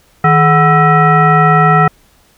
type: tone with frequency modulation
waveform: sine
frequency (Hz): 740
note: F#5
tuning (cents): 0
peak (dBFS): -5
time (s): 0.24-1.88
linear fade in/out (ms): 5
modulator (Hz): 582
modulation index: 1.6
effects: pink hiss -50 dBFS RMS until 2.37 s